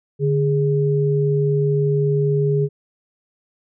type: tone pair together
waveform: sine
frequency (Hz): 146.02 / 413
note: D3 / G#4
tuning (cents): -10 / -10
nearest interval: octave + tritone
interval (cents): 1800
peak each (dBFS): -17 / -19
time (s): 0.19-2.69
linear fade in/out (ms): 50
effects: none